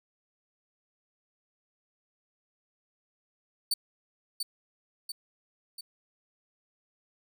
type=tone with echo; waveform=sawtooth; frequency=4536 Hz; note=C#8; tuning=39 cents sharp; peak=-22 dBFS; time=3.71-3.74 s; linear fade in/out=5 ms; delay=690 ms; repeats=3; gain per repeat=-5 dB; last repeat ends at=5.81 s; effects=none